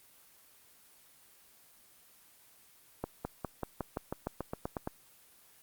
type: accelerating click train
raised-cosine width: 1 ms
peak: -20 dBFS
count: 13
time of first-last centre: 3.04-4.874 s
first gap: 210 ms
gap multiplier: 0.94
effects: white hiss -61 dBFS RMS until 5.62 s + Opus 24 kbps